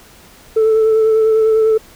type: tone with vibrato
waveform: sine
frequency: 440 Hz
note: A4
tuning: in tune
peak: -7 dBFS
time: 0.56-1.78 s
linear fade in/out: 10 ms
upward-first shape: triangle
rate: 10 Hz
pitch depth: 23 cents each way
effects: tanh soft clip ceiling -7 dBFS + pink hiss -43 dBFS RMS until 1.95 s